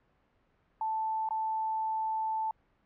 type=tone with dropouts; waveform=sine; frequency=880 Hz; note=A5; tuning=in tune; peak=-29 dBFS; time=0.81-2.51 s; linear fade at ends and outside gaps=2 ms; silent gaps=1.289-1.307 s; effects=pink hiss -70 dBFS RMS until 2.85 s + low-pass 2000 Hz 12 dB/octave